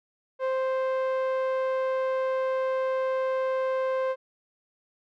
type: tone with low-pass filter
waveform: sawtooth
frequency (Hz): 523.3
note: C5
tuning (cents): 0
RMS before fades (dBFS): -27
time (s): 0.39-4.16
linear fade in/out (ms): 50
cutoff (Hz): 1300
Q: 0.53
effects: none